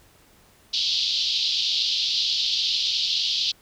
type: band-pass noise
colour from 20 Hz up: white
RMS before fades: -24 dBFS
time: 0.73-3.52 s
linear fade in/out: 10 ms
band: 3100 to 4800 Hz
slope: 48 dB/octave
effects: pink hiss -56 dBFS RMS until 3.61 s